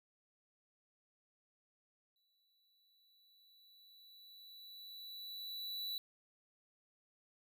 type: tone with exponential growth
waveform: square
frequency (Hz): 3951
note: B7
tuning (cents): 0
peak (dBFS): -39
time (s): 2.16-5.98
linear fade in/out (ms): 1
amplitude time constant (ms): 830
effects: none